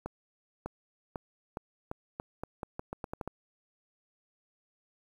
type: accelerating click train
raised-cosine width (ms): 1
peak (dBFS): -22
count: 14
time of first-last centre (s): 0.06-3.276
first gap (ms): 600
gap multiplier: 0.83
effects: 9-bit